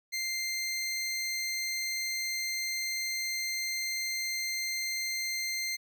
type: tone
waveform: 20% pulse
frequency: 2093 Hz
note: C7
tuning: in tune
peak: -26 dBFS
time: 0.12-5.77 s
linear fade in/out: 20 ms
effects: none